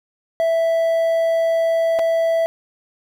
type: tone with dropouts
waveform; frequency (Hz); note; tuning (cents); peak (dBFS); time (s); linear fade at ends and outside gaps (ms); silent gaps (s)
triangle; 659.3; E5; 0; -13; 0.4-2.46; 0; 1.989-1.993
effects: 8-bit